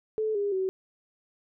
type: tone with pitch steps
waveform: sine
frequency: 434.6 / 405.5 / 378.3 Hz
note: A4 / G#4 / F#4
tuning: -21 / -41 / +38 cents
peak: -25 dBFS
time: 0.18-0.69 s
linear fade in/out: 0 ms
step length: 170 ms
effects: none